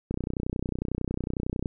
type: click train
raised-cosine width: 3 ms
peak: -16 dBFS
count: 49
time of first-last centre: 0.11-1.658 s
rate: 31 Hz
effects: none